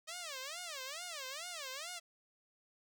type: tone with vibrato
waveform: 5% pulse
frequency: 610 Hz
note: D#5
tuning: 34 cents flat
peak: -31 dBFS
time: 0.07-2 s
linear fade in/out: 20 ms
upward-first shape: sine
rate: 2.3 Hz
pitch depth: 290 cents each way
effects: none